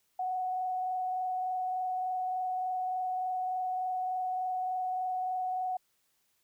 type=tone with frequency modulation; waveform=sine; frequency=740 Hz; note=F#5; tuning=in tune; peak=-30 dBFS; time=0.19-5.77 s; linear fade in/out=5 ms; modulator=23.4 Hz; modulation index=0.38; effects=white hiss -74 dBFS RMS until 6.43 s